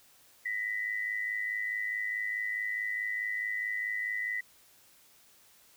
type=tone pair together; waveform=sine; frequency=1886.3 / 1991 Hz; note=A#6 / B6; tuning=+20 / +14 cents; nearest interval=minor second; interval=94 cents; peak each=-37 / -32 dBFS; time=0.45-4.41 s; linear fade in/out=10 ms; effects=white hiss -61 dBFS RMS until 5.76 s